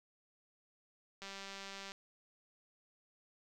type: click train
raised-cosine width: 0.2 ms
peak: -30 dBFS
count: 138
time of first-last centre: 1.22-1.919 s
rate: 196 Hz
effects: none